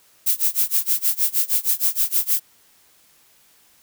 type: noise with tremolo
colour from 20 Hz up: violet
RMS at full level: -17 dBFS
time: 0.26-2.4 s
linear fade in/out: 10 ms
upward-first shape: sine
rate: 6.4 Hz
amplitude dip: 95%
effects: white hiss -56 dBFS RMS until 3.82 s